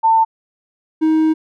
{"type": "tone pair in turn", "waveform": ["sine", "triangle"], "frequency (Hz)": [896, 315.5], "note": ["A5", "D#4"], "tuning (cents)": [31, 24], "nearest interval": "octave + tritone", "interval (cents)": 1807, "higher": "first", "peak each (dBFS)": -9, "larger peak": "neither", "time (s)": [[0.03, 0.25], [1.01, 1.34]], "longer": "second", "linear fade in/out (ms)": 20, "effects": []}